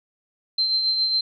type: tone with tremolo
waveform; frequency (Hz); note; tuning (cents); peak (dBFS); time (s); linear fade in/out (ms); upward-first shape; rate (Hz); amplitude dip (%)
sine; 4119; C8; -28; -17; 0.58-1.21; 5; triangle; 7.3; 45
effects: none